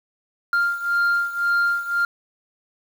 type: beating tone pair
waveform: sine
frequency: 1396.9 / 1398.8 Hz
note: F6 / F6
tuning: 0 / +2 cents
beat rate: 1.9 Hz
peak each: -18 / -21 dBFS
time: 0.53-2.05 s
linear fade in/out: 2 ms
effects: tanh soft clip ceiling -15 dBFS + 7-bit